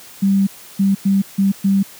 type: tone bursts at uneven times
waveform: sine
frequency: 196 Hz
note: G3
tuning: in tune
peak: -11 dBFS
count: 5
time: 0.22-0.47 / 0.79-0.95 / 1.05-1.22 / 1.38-1.52 / 1.64-1.83 s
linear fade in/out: 10 ms
effects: white hiss -40 dBFS RMS until 1.99 s + high-pass 80 Hz 12 dB/octave